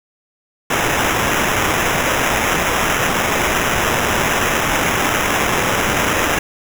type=noise with sample-and-hold; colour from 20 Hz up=violet; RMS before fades=-17 dBFS; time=0.7-6.39 s; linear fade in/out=5 ms; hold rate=4410 Hz; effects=none